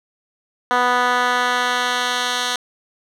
10% pulse tone with band-pass filter sweep, 246.9 Hz, B3, in tune, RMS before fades -19 dBFS, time 0.71-2.56 s, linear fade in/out 0 ms, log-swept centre 1200 to 3800 Hz, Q 0.92, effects 8-bit

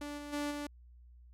sawtooth tone with level steps, 291.6 Hz, D4, 12 cents flat, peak -36 / -39 / -30 / -34 dBFS, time 0.01-0.67 s, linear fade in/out 5 ms, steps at 0.17 / 0.32 / 0.5 s, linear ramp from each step 20 ms, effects added 60 Hz sine -54 dBFS peak until 1.33 s + low-pass 12000 Hz 12 dB/octave

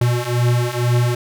square beating tone pair, 120 / 122.1 Hz, B2 / B2, -49 / -19 cents, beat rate 2.1 Hz, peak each -20 / -18 dBFS, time 0.01-1.15 s, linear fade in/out 5 ms, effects none

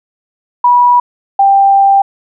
sine tone pair in turn, 975 / 788.9 Hz, B5 / G5, -23 / +11 cents, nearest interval major third, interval 366 cents, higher first, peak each -4 dBFS, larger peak neither, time 0.64-1 / 1.39-2.02 s, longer second, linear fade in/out 5 ms, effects none

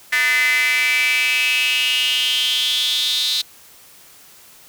square tone with high-pass filter sweep, 136.2 Hz, C#3, 30 cents flat, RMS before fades -18 dBFS, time 0.12-3.42 s, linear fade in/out 10 ms, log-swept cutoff 1900 to 3900 Hz, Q 7.7, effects white hiss -46 dBFS RMS until 4.68 s

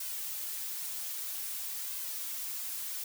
blue noise with flanger, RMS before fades -38 dBFS, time 0-3.04 s, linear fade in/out 5 ms, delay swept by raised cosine 1.9 to 6.8 ms, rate 0.51 Hz, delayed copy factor +0.55, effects none

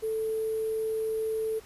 sine tone with sample-and-hold, 440 Hz, A4, in tune, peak -27 dBFS, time 0.02-1.6 s, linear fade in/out 20 ms, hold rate 11025 Hz, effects pink hiss -53 dBFS RMS until 1.65 s + resampled to 32000 Hz

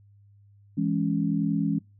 sine chord, C# minor, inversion first, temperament just, 166.31 / 207.9 / 277.2 Hz, E3 / G#3 / C#4, +16 / +2 / 0 cents, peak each -27 dBFS, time 0.77-1.79 s, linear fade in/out 10 ms, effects noise-tail reverb RT60 0.3 s tail -26 dB re dry + added 101 Hz sine -53 dBFS peak until 1.99 s

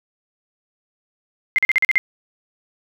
sine tone bursts, 2093 Hz, C7, in tune, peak -12 dBFS, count 7, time 1.56-1.98 s, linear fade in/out 0 ms, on 24 ms, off 42 ms, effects none

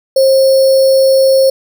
sine tone with sample-and-hold, 534 Hz, C5, 35 cents sharp, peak -5 dBFS, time 0.16-1.5 s, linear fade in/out 5 ms, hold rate 4900 Hz, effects none

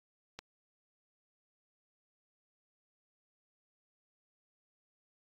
click, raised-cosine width 0.2 ms, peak -25 dBFS, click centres 0.39 s, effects AAC 64 kbps

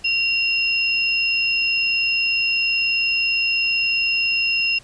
sine tone pair together, 2759 / 5166 Hz, F7 / E8, -22 / -36 cents, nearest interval major seventh, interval 1086 cents, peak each -18 / -24 dBFS, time 0.04-4.79 s, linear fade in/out 10 ms, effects pink hiss -48 dBFS RMS until 4.83 s + resampled to 22050 Hz

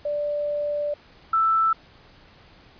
sine tone pair in turn, 587.3 / 1323 Hz, D5 / E6, 0 / +6 cents, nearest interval octave + major second, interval 1406 cents, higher second, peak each -23 / -17 dBFS, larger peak second, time 0.05-0.94 / 1.33-1.73 s, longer first, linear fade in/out 5 ms, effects pink hiss -52 dBFS RMS until 2.79 s + resampled to 11025 Hz

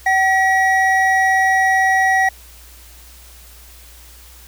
triangle tone pair together, 762 / 1920.1 Hz, G5 / B6, -49 / -49 cents, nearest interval octave + major third, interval 1600 cents, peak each -13 dBFS, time 0.06-2.29 s, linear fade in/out 5 ms, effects added 60 Hz sine -42 dBFS peak until 4.47 s + white hiss -44 dBFS RMS until 4.47 s

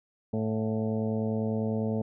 harmonic tone with a mistuned harmonic, 110 Hz, A2, in tune, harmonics 1 / 2 / 3 / 4 / 5 / 6 / 7 / 8, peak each -32 / -29 / -44 / -34 / -38 / -41 / -46 / -50 dBFS, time 0.33-2.02 s, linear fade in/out 5 ms, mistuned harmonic 7, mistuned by -80 cents, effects none

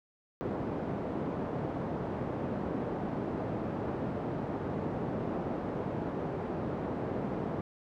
pink band-pass noise, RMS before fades -35 dBFS, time 0.41-7.61 s, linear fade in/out 0 ms, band 140 to 690 Hz, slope 12 dB/octave, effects none

